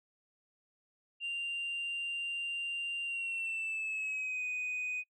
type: tone with pitch glide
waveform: sine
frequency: 2783 to 2494 Hz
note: F7 to D#7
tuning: -7 to +3 cents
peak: -32 dBFS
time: 1.2-5.04 s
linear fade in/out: 50 ms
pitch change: -190 cents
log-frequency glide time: 3.04-4.44 s
effects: noise-tail reverb RT60 0.1 s tail -25 dB re dry + tanh soft clip ceiling -32 dBFS